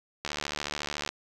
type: click train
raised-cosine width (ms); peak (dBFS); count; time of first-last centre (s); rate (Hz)
0.2; -14; 63; 0.25-1.09; 73.8
effects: none